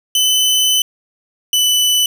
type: tone pair in turn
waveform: sawtooth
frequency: 3022 / 2987 Hz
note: F#7 / F#7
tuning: +36 / +16 cents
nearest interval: unison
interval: 20 cents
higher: first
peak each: -8 dBFS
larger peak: neither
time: 0.15-0.82 / 1.53-2.06 s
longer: first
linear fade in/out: 2 ms
effects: none